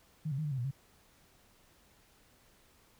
sine tone with pitch steps, 155.2 / 134.5 / 155.4 / 147.8 / 133.3 / 120.6 / 136.9 Hz, D#3 / C3 / D#3 / D3 / C3 / B2 / C#3, -4 / +48 / -2 / +11 / +33 / -41 / -21 cents, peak -32 dBFS, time 0.25-0.712 s, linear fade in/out 10 ms, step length 66 ms, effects pink hiss -65 dBFS RMS until 2.99 s

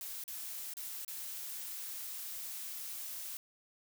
blue noise with dropouts, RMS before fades -43 dBFS, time 0.01-3.37 s, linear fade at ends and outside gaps 1 ms, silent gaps 0.239-0.279 / 0.737-0.769 / 1.048-1.079 s, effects none

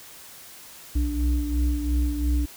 sine tone cluster, 60.8 / 63.7 / 293.3 Hz, B1 / C2 / D4, -26 / -46 / -2 cents, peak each -22 / -27 / -28 dBFS, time 0.95-2.46 s, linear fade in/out 10 ms, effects tanh soft clip ceiling -12 dBFS + white hiss -45 dBFS RMS until 2.56 s

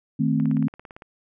sine chord, A diminished, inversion second, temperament equal, 155.56 / 220 / 261.6 Hz, Eb3 / A3 / C4, 0 / 0 / 0 cents, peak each -23 dBFS, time 0.19-0.68 s, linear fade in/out 10 ms
click train, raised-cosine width 0.5 ms, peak -26 dBFS, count 12, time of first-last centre 0.4-1.021 s, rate 17.7 Hz
effects none

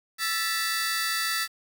sawtooth tone cluster, 1328 / 1755 / 1961 / 4605 Hz, E6 / A6 / B6 / D8, +12 / -5 / -13 / -35 cents, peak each -28 dBFS, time 0.18-1.48 s, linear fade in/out 50 ms, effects 8-bit

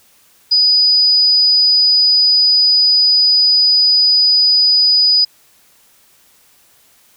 sine tone, 4960 Hz, D#8, 6 cents flat, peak -8 dBFS, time 0.51-5.25 s, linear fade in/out 10 ms, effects white hiss -51 dBFS RMS until 7.16 s

